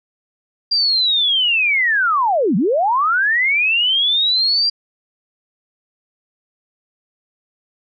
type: linear two-way sweep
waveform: sine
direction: down then up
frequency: 4793 to 162.2 to 4793 Hz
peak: -13 dBFS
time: 0.71-4.7 s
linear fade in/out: 10 ms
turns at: 2.56 s
effects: none